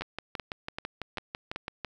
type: two click trains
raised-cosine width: 0.3 ms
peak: -18 / -18 dBFS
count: 12 / 5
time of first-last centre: 0.02-1.847 / 0.01-1.56 s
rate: 6.02 / 2.58 Hz
effects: 9-bit